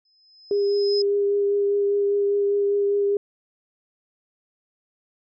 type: tone with exponential growth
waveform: sine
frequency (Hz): 5100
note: D#8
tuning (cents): +42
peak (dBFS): -23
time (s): 0.05-1.02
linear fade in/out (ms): 5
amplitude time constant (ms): 210
type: tone with vibrato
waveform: sine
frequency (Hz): 404.1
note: G#4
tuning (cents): -47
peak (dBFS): -18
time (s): 0.51-3.17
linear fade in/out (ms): 2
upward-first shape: triangle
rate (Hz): 5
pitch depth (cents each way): 14
effects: none